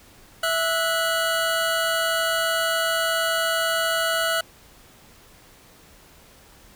25% pulse tone pair together, 658.2 / 1469 Hz, E5 / F#6, -3 / -13 cents, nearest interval octave + major second, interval 1390 cents, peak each -20 dBFS, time 0.43-4.41 s, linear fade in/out 5 ms, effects pink hiss -51 dBFS RMS until 6.75 s

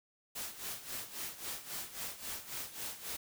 white noise with tremolo, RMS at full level -40 dBFS, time 0.35-3.17 s, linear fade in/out 10 ms, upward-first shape sine, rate 3.7 Hz, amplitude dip 75%, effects none

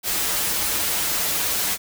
white noise with comb filter, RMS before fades -23 dBFS, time 0.03-1.78 s, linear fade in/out 50 ms, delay 7.7 ms, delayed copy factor -0.7, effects none

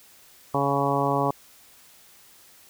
harmonic tone, 140 Hz, C#3, 18 cents sharp, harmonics 1 / 2 / 3 / 4 / 5 / 6 / 7 / 8, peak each -29 / -29 / -29 / -29 / -29 / -29 / -29 / -29 dBFS, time 0.54-1.31 s, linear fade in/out 5 ms, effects white hiss -53 dBFS RMS until 2.69 s

